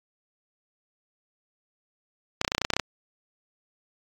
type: clicks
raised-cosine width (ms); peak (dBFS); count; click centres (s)
0.2; -6; 12; 2.414 / 2.448 / 2.479 / 2.519 / 2.549 / 2.581 / 2.617 / 2.649 / 2.703 / 2.736 / 2.766 / 2.797
effects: AAC 48 kbps